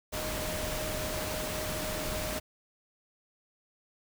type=tone in noise; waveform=sine; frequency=619 Hz; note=D#5; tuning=9 cents flat; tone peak=-38 dBFS; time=0.12-2.4 s; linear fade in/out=20 ms; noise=pink; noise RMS=-35 dBFS; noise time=0.12-2.4 s; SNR=-6 dB; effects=none